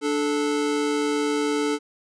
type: tone pair together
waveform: square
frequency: 293.7 / 436.1 Hz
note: D4 / A4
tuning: 0 / -15 cents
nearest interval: perfect fifth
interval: 685 cents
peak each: -25 dBFS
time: 0.01-1.79 s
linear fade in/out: 50 ms
effects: resampled to 22050 Hz